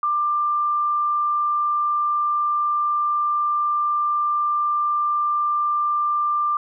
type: tone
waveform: sine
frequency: 1188 Hz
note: D6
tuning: 20 cents sharp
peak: -18 dBFS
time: 0.03-6.57 s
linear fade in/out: 2 ms
effects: none